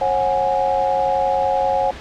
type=chord; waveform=sine; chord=C# suspended fourth; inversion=none; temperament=equal with one note detuned; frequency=541.7 / 740 / 830.6 Hz; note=C#5 / F#5 / G#5; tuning=-40 / 0 / 0 cents; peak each=-20 dBFS; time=0.01-1.91 s; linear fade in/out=5 ms; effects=pink hiss -35 dBFS RMS until 2 s + low-pass 4000 Hz 12 dB/octave